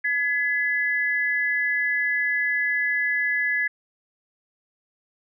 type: tone pair together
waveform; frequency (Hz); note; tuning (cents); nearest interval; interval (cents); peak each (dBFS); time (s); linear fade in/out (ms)
sine; 1696.7 / 2011; G#6 / B6; +37 / +31; minor third; 294; -23 / -24; 0.04-3.68; 10
effects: none